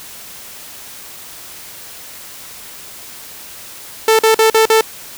sawtooth tone bursts, 442.9 Hz, A4, 11 cents sharp, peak -4 dBFS, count 5, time 4.08-4.81 s, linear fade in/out 2 ms, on 110 ms, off 45 ms, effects white hiss -34 dBFS RMS until 5.17 s

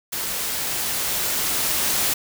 white noise with level ramp, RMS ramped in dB -27 to -21 dBFS, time 0.12-2.14 s, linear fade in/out 10 ms, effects none

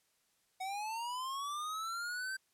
square linear sweep, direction up, 740 to 1568 Hz, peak -38 dBFS, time 0.6-2.37 s, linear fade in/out 10 ms, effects white hiss -75 dBFS RMS until 2.53 s + low-pass 12000 Hz 12 dB/octave

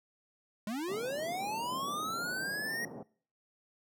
square linear sweep, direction up, 198.6 to 1895 Hz, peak -35 dBFS, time 0.67-2.85 s, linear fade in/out 2 ms
pink band-pass noise, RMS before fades -45 dBFS, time 0.88-3.03 s, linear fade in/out 5 ms, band 160 to 790 Hz, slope 24 dB/octave
effects noise-tail reverb RT60 0.5 s tail -23 dB re dry

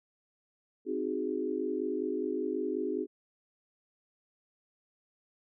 sine chord, Ab dominant seventh, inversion first, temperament equal, 261.6 / 311.1 / 370 / 415.3 Hz, C4 / Eb4 / Gb4 / Ab4, 0 / 0 / 0 / 0 cents, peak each -37 / -36 / -35 / -35 dBFS, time 0.85-3.07 s, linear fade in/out 50 ms, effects none

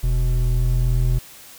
triangle tone pair together, 41.38 / 123.7 Hz, E1 / B2, +7 / +3 cents, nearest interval octave + perfect fifth, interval 1896 cents, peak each -15 / -19 dBFS, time 0.03-1.19 s, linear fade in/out 10 ms, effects white hiss -43 dBFS RMS until 1.58 s

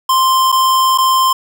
square tone with dropouts, 1046.5 Hz, C6, in tune, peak -10 dBFS, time 0.09-1.33 s, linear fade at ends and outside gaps 5 ms, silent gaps 0.519-0.524 / 0.977-0.983 s, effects none

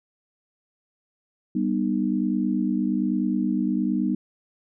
sine chord, G augmented, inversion none, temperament just, 196 / 245 / 306.2 Hz, G3 / B3 / D#4, 0 / -14 / -28 cents, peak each -25 / -25 / -26 dBFS, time 1.55-4.15 s, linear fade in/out 5 ms, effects none

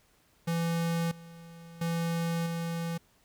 square tone with level steps, 167.5 Hz, E3, 28 cents sharp, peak -28 / -47 / -29 / -32 dBFS, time 0.47-2.98 s, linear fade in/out 10 ms, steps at 1.11 / 1.81 / 2.46 s, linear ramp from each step 5 ms, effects pink hiss -66 dBFS RMS until 3.24 s

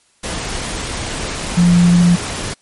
sine tone in noise, 174.61 Hz, F3, in tune, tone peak -7 dBFS, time 1.57-2.16 s, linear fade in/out 10 ms, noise pink, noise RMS -23 dBFS, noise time 0.23-2.54 s, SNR +13 dB, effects white hiss -56 dBFS RMS until 2.61 s + MP3 48 kbps

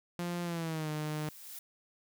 sawtooth tone with pitch glide, 174.3 to 152.62 Hz, F3 to D#3, -3 to -33 cents, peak -30 dBFS, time 0.19-1.29 s, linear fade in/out 0 ms, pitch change -230 cents, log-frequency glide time 0.43-0.9 s
blue noise with exponential growth, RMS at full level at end -44 dBFS, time 0.39-1.59 s, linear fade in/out 2 ms, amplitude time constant 260 ms
effects none

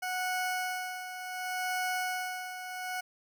20% pulse tone with tremolo, 736 Hz, F#5, 9 cents flat, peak -25 dBFS, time 0.02-3.01 s, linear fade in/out 10 ms, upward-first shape sine, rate 0.68 Hz, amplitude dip 65%, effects none

